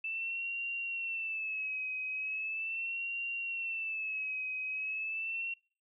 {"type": "tone with vibrato", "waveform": "sine", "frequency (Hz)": 2642, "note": "E7", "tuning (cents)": 3, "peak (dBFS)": -34, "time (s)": [0.04, 5.54], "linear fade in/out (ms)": 5, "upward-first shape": "sine", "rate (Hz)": 0.39, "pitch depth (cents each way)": 77, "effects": ["noise-tail reverb RT60 0.4 s tail -26 dB re dry"]}